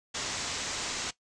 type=low-pass noise; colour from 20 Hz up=white; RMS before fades=-35 dBFS; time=0.14-1.11 s; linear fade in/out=10 ms; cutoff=7600 Hz; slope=48 dB/octave; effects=noise-tail reverb RT60 0.1 s tail -17 dB re dry + resampled to 22050 Hz